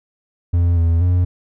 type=tone with pitch steps; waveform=triangle; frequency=86.3 / 83.5 / 89.3 Hz; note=F2 / E2 / F2; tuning=-20 / +23 / +39 cents; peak=-10 dBFS; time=0.53-1.25 s; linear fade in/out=10 ms; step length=240 ms; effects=none